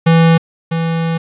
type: tone pair in turn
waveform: square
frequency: 164.81 / 164.81 Hz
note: E3 / E3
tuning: 0 / 0 cents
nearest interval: unison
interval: 0 cents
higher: neither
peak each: -7 / -15 dBFS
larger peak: first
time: 0.06-0.38 / 0.71-1.18 s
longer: second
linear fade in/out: 10 ms
effects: resampled to 8000 Hz + 7-bit